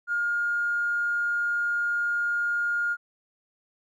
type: tone with tanh clipping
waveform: triangle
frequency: 1418 Hz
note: F6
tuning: 26 cents sharp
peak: -23 dBFS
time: 0.07-2.97 s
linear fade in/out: 50 ms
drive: 2 dB
effects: none